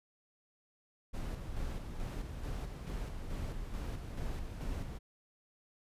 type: noise with tremolo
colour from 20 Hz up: brown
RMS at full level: -38 dBFS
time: 1.13-4.99 s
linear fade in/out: 20 ms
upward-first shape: square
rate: 2.3 Hz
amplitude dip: 40%
effects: resampled to 32000 Hz